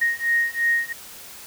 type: beating tone pair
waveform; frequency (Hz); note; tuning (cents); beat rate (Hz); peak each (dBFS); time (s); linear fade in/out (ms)
sine; 1864.7 / 1867.6; A#6 / A#6; 0 / +3; 2.9; -22; 0.01-0.93; 10
effects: white hiss -41 dBFS RMS until 1.46 s